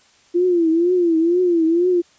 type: tone with vibrato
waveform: sine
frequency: 342.4 Hz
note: F4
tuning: 34 cents flat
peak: -13 dBFS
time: 0.34-2.02 s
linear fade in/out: 20 ms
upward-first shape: triangle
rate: 2.1 Hz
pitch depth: 130 cents each way
effects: white hiss -54 dBFS RMS until 2.18 s + resampled to 16000 Hz